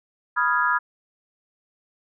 sine chord, F half-diminished seventh, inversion second, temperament equal, 987.8 / 1244.5 / 1396.9 / 1661.2 Hz, Cb6 / Eb6 / F6 / Ab6, 0 / 0 / 0 / 0 cents, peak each -24 dBFS, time 0.36-0.79 s, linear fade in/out 20 ms, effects none

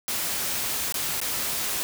white noise with dropouts, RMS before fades -28 dBFS, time 0.08-1.83 s, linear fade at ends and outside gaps 0 ms, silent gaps 0.923-0.942 / 1.202-1.215 s, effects none

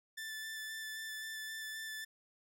sawtooth tone with vibrato, 1760 Hz, A6, in tune, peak -38 dBFS, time 0.17-2.05 s, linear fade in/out 10 ms, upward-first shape square, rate 3.8 Hz, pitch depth 10 cents each way, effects none

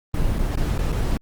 brown noise with dropouts, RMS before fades -21 dBFS, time 0.14-1.17 s, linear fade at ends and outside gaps 1 ms, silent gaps 0.384-0.39 / 0.556-0.573 / 0.779-0.79 / 0.92-0.926 s, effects Opus 24 kbps

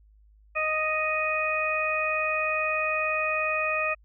harmonic tone, 622.3 Hz, D#5, in tune, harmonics 1 / 2 / 3 / 4, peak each -30 / -30 / -34 / -27 dBFS, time 0.55-3.95 s, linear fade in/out 20 ms, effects added 52 Hz sine -54 dBFS peak until 4.04 s

